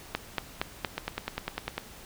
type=two click trains; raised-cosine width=0.3 ms; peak=-14 / -11 dBFS; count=9 / 4; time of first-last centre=0.98-1.78 / 0.15-0.848 s; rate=10 / 4.3 Hz; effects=pink hiss -48 dBFS RMS until 2.05 s